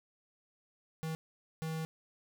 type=tone bursts at uneven times; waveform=square; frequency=160 Hz; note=D#3; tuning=49 cents sharp; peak=-36 dBFS; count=2; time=1.03-1.15 / 1.62-1.85 s; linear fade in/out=0 ms; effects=none